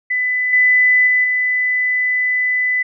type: tone with level steps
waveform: sine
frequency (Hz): 2000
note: B6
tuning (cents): +21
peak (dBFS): -15 / -9 / -11 / -14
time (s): 0.1-2.83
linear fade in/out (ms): 10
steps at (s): 0.53 / 1.07 / 1.24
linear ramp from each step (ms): 2
effects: none